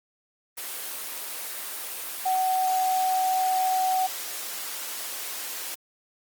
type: tone in noise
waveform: sine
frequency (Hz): 750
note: F#5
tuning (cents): +23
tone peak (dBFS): -21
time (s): 2.25-4.07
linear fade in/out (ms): 10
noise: white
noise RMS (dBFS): -34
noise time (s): 0.57-5.75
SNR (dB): +10
effects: high-pass 400 Hz 12 dB/octave + Opus 24 kbps